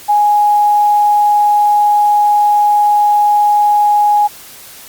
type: tone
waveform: sine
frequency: 830.6 Hz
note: G#5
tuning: in tune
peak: -7 dBFS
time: 0.08-4.28 s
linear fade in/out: 20 ms
effects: white hiss -35 dBFS RMS until 4.88 s + Opus 48 kbps